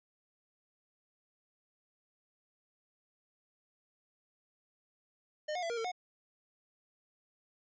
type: tone with pitch steps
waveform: square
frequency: 608 / 721 / 671 / 470.6 / 451.6 / 727 Hz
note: D#5 / F#5 / E5 / A#4 / A4 / F#5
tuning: -40 / -45 / +31 / +16 / +45 / -31 cents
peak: -35 dBFS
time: 5.48-5.918 s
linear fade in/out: 10 ms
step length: 73 ms
effects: resampled to 16000 Hz